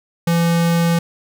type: tone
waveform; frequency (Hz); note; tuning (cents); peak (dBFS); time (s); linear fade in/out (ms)
square; 168.9; E3; +42; -14; 0.27-0.99; 5
effects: none